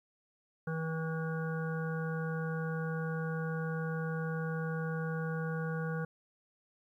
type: harmonic tone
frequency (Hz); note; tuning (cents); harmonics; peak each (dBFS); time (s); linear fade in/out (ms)
161.2; E3; -38; 1 / 3 / 5 / 7 / 9 / 10; -34 / -40 / -49 / -48 / -43 / -51; 0.67-6.05; 5
effects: 12-bit